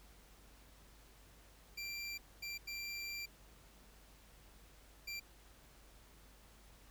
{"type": "tone bursts at uneven times", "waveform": "25% pulse", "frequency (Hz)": 2362, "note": "D7", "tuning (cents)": 9, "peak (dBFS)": -38, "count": 4, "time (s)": [[1.77, 2.18], [2.42, 2.58], [2.67, 3.26], [5.07, 5.2]], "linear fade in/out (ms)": 10, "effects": ["added 50 Hz sine -62 dBFS peak until 6.9 s", "pink hiss -64 dBFS RMS until 6.9 s"]}